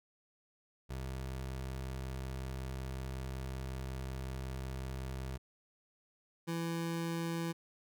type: tone pair in turn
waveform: 25% pulse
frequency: 65.41 / 167.03 Hz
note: C2 / E3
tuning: 0 / +23 cents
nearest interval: octave + major third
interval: 1623 cents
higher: second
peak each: -35 / -31 dBFS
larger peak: second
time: 0.89-5.38 / 6.47-7.53 s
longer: first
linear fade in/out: 20 ms
effects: none